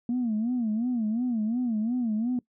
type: tone with vibrato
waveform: sine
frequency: 231.2 Hz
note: A#3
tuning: 14 cents flat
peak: -23 dBFS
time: 0.09-2.39 s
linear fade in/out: 2 ms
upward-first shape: sine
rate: 2.8 Hz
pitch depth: 150 cents each way
effects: noise-tail reverb RT60 0.1 s tail -22 dB re dry + tanh soft clip ceiling -21 dBFS